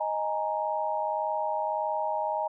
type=chord; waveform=sine; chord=D# suspended fourth; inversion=none; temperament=equal; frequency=622.3 / 830.6 / 932.3 Hz; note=D#5 / G#5 / A#5; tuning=0 / 0 / 0 cents; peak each=-31 dBFS; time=0-2.48 s; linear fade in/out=10 ms; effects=none